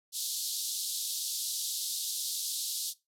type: band-pass noise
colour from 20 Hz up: pink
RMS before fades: -35 dBFS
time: 0.12-2.94 s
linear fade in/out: 50 ms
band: 3600 to 14000 Hz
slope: 48 dB/octave
effects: noise-tail reverb RT60 0.2 s tail -18 dB re dry